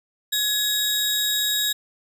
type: tone pair together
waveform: sawtooth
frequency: 1687 / 3787 Hz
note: G#6 / A#7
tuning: +27 / +27 cents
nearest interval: octave + major second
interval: 1400 cents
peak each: -26 / -18 dBFS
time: 0.32-1.73 s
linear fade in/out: 10 ms
effects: none